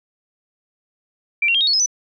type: tone with pitch steps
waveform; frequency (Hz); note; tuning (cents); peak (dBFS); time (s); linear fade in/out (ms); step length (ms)
sine; 2349 / 2745 / 3209 / 3750 / 4383 / 5123 / 5988; D7 / F7 / G7 / A#7 / C#8 / D#8 / F#8; 0 / -31 / +40 / +10 / -20 / +50 / +20; -14; 1.42-1.861; 5; 63
effects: none